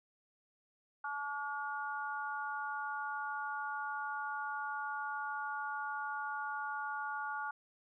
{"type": "harmonic tone", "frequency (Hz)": 286.5, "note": "D4", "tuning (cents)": -43, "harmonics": [3, 4, 5], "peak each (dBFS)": [-41, -43, -40], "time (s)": [1.04, 7.51], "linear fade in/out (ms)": 5, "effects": []}